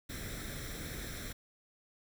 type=noise with comb filter; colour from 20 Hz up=pink; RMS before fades=-42 dBFS; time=0.09-1.33 s; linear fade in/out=10 ms; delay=0.53 ms; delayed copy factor=+0.7; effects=none